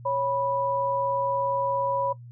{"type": "tone pair together", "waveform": "sine", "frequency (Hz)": [551.7, 983], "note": ["C#5", "B5"], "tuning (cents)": [-8, -8], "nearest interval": "minor seventh", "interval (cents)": 1000, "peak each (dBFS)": -26, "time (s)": [0.05, 2.13], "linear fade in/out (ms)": 10, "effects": ["noise-tail reverb RT60 0.1 s tail -18 dB re dry", "added 120 Hz sine -41 dBFS peak until 2.31 s"]}